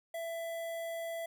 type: tone with notch filter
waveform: square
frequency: 666 Hz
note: E5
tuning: 18 cents sharp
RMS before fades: -39 dBFS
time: 0.14-1.26 s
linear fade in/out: 5 ms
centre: 5100 Hz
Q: 1.2
effects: 13-bit